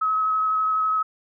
sine tone with vibrato, 1281 Hz, E6, 50 cents flat, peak -19 dBFS, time 0.01-1.03 s, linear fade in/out 10 ms, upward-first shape sine, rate 12 Hz, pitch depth 11 cents each way, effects none

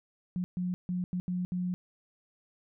sine tone bursts at uneven times, 180 Hz, F#3, 47 cents flat, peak -29 dBFS, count 6, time 0.36-0.44 / 0.57-0.74 / 0.89-1.04 / 1.13-1.2 / 1.28-1.45 / 1.52-1.74 s, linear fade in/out 0 ms, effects none

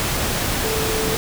sine tone in noise, 440 Hz, A4, in tune, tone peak -24 dBFS, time 0.64-1.15 s, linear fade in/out 0 ms, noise pink, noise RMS -22 dBFS, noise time 0-1.17 s, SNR -5 dB, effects none

